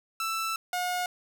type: tone pair in turn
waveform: sawtooth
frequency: 1326 / 720.1 Hz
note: E6 / F#5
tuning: +10 / -47 cents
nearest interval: major seventh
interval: 1057 cents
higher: first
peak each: -25 / -24 dBFS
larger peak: second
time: 0.2-0.56 / 0.73-1.06 s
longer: first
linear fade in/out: 2 ms
effects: none